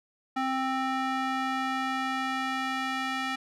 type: tone with band-pass filter sweep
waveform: square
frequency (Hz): 263.2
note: C4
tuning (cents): +10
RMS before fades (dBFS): -30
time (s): 0.36-3.36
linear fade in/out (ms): 10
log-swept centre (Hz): 1100 to 2000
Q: 1
effects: none